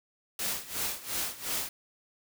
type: noise with tremolo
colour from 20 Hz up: white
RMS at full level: -31 dBFS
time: 0.39-1.69 s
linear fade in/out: 2 ms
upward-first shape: sine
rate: 2.8 Hz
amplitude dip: 85%
effects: none